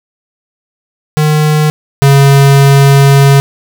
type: tone pair in turn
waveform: square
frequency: 152.5 / 138.81 Hz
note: D#3 / C#3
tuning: -34 / +3 cents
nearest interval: major second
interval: 163 cents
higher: first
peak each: -7 / -3 dBFS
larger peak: second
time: 1.17-1.7 / 2.02-3.4 s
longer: second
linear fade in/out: 0 ms
effects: none